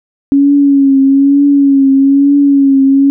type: tone with vibrato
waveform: sine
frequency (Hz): 277.2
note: C#4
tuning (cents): 0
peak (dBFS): -4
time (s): 0.32-3.1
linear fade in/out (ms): 0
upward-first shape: triangle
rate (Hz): 1.1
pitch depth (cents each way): 51
effects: none